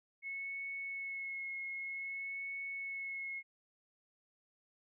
sine tone with vibrato, 2188 Hz, C#7, 23 cents flat, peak -39 dBFS, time 0.22-3.43 s, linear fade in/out 50 ms, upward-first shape sine, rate 0.53 Hz, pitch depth 18 cents each way, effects none

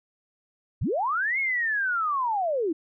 sine linear two-way sweep, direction up then down, 55 to 2200 to 297.5 Hz, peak -23 dBFS, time 0.81-2.73 s, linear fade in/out 10 ms, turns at 1.39 s, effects none

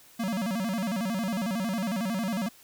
square tone with vibrato, 208.3 Hz, G#3, 5 cents sharp, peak -28 dBFS, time 0.19-2.49 s, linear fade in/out 10 ms, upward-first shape square, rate 11 Hz, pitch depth 180 cents each way, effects white hiss -55 dBFS RMS until 2.63 s

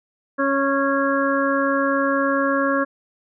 harmonic tone, 275.7 Hz, C#4, 9 cents flat, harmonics 1 / 2 / 4 / 5 / 6, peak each -22 / -22 / -24 / -27 / -25 dBFS, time 0.38-2.85 s, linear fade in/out 20 ms, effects none

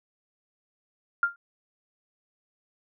sine tone with exponential decay, 1396.9 Hz, F6, in tune, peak -16 dBFS, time 1.23-1.36 s, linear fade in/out 2 ms, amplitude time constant 28 ms, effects none

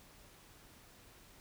silence, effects pink hiss -60 dBFS RMS until 1.4 s

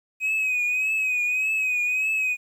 triangle tone with vibrato, 2521 Hz, D#7, 22 cents sharp, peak -19 dBFS, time 0.2-2.37 s, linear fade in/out 50 ms, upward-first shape triangle, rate 1.7 Hz, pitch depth 65 cents each way, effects tanh soft clip ceiling -15 dBFS + 10-bit

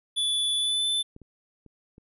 square tone with pitch glide, 3459 to 3521 Hz, A7 to A7, -30 to 0 cents, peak -24 dBFS, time 0.16-1.03 s, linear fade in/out 20 ms, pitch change +30 cents, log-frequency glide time 0.57-0.87 s
clicks, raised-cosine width 3 ms, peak -32 / -35 / -37 / -36 dBFS, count 4, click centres 1.164 / 1.217 / 1.663 / 1.981 s
effects resampled to 32000 Hz

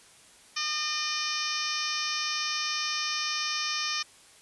harmonic tone, 607 Hz, D#5, 43 cents flat, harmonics 2 / 3 / 4 / 5 / 6 / 7 / 8 / 9 / 10, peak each -36 / -38 / -36 / -38 / -39 / -40 / -37 / -34 / -38 dBFS, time 0.56-4.03 s, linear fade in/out 10 ms, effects white hiss -55 dBFS RMS until 4.41 s + resampled to 24000 Hz

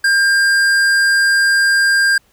sine tone with tanh clipping, 1600 Hz, G6, 35 cents sharp, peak -12 dBFS, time 0.04-2.18 s, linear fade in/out 5 ms, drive 15 dB, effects pink hiss -56 dBFS RMS until 2.32 s

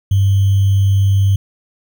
sine tone with sample-and-hold, 98 Hz, G2, in tune, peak -9 dBFS, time 0.11-1.36 s, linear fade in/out 5 ms, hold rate 3150 Hz, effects none

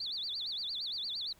sine tone with vibrato, 3998 Hz, B7, 20 cents sharp, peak -35 dBFS, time 0-1.33 s, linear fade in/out 5 ms, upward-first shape sine, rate 8.7 Hz, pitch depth 280 cents each way, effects pink hiss -64 dBFS RMS until 1.39 s

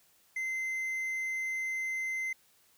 triangle tone, 2069 Hz, C7, 20 cents flat, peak -30 dBFS, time 0.36-2.33 s, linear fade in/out 5 ms, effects white hiss -66 dBFS RMS until 2.77 s

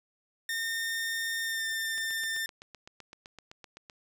sawtooth tone with pitch glide, 1822 to 1796.9 Hz, A#6 to A6, -40 to +36 cents, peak -27 dBFS, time 0.49-2.46 s, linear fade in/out 2 ms, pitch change -24 cents, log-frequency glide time 1.42-1.66 s
click train, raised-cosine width 0.2 ms, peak -29 dBFS, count 16, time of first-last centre 1.98-3.898 s, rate 7.82 Hz
effects none

